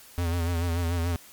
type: tone with vibrato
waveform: square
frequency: 85.3 Hz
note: F2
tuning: 40 cents flat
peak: -25 dBFS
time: 0.18-1.16 s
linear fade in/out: 0 ms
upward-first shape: sine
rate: 6.9 Hz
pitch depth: 56 cents each way
effects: white hiss -50 dBFS RMS until 1.32 s + MP3 96 kbps